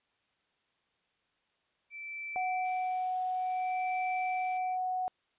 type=tone with tremolo; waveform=sine; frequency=2328 Hz; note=D7; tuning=16 cents flat; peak=-37 dBFS; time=1.9-4.78 s; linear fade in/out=50 ms; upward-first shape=sine; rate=0.56 Hz; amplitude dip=100%
type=tone; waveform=sine; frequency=739 Hz; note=F#5; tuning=2 cents flat; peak=-30 dBFS; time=2.36-5.08 s; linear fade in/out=0 ms
type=noise; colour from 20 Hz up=blue; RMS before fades=-50 dBFS; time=2.65-4.58 s; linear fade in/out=2 ms
effects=white hiss -75 dBFS RMS until 5.38 s + resampled to 8000 Hz